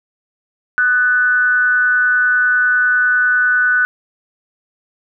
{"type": "tone with amplitude modulation", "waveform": "sine", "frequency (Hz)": 1490, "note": "F#6", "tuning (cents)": 12, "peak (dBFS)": -8, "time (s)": [0.78, 3.85], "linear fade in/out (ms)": 0, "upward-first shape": "sine", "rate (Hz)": 250, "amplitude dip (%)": 55, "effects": []}